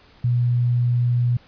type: tone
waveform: sine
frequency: 121.6 Hz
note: B2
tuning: 26 cents flat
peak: -16 dBFS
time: 0.24-1.37 s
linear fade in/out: 5 ms
effects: pink hiss -52 dBFS RMS until 1.47 s + resampled to 11025 Hz